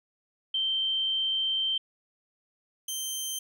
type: tone pair in turn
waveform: sine / 15% pulse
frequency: 3126 / 3126 Hz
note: G7 / G7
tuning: -6 / -6 cents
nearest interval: unison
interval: 0 cents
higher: neither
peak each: -25 / -24 dBFS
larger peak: second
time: 0.54-1.78 / 2.88-3.39 s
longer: first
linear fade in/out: 5 ms
effects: none